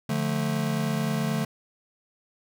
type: chord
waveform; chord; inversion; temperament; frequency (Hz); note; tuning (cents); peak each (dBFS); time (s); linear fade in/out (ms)
square; D minor; none; just; 146.83 / 176.2 / 220.2; D3 / F3 / A3; 0 / +16 / +2; -29 / -32 / -29; 0.09-1.45; 5
effects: none